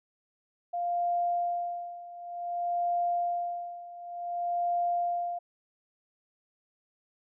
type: tone with tremolo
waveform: sine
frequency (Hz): 698.5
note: F5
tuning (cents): 0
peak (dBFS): -25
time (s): 0.73-5.39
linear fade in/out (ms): 10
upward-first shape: sine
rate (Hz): 0.55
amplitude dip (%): 85
effects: none